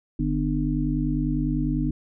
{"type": "harmonic tone with a mistuned harmonic", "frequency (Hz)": 50, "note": "G1", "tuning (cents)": 35, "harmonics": [1, 3, 5, 6], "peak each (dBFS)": [-27, -27, -27, -27], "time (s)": [0.19, 1.91], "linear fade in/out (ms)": 5, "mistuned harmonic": 1, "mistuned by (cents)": -140, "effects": []}